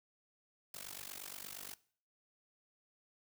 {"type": "noise with amplitude modulation", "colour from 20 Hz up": "white", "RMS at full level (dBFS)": -44, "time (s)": [0.74, 1.74], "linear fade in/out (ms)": 2, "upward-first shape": "sine", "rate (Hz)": 48.5, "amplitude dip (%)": 95, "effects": ["noise-tail reverb RT60 0.5 s tail -20 dB re dry"]}